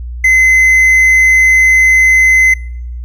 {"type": "tone", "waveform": "triangle", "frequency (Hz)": 2050, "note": "C7", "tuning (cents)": -36, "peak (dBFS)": -3, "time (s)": [0.24, 2.54], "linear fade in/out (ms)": 5, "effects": ["noise-tail reverb RT60 0.8 s tail -25 dB re dry", "added 60 Hz sine -20 dBFS peak until 3.04 s"]}